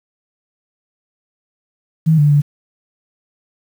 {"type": "tone with pitch steps", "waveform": "sine", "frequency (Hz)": [159.6, 147.1, 145.4], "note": ["D#3", "D3", "D3"], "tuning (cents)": [44, 3, -17], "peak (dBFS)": -8, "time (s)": [2.06, 2.42], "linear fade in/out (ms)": 20, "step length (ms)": 120, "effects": ["7-bit"]}